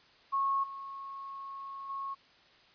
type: tone with level steps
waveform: sine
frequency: 1095 Hz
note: C#6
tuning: 22 cents flat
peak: -27 / -40 / -35 dBFS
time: 0.32-2.15 s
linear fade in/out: 20 ms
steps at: 0.63 / 1.89 s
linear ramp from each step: 10 ms
effects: white hiss -61 dBFS RMS until 2.74 s + resampled to 11025 Hz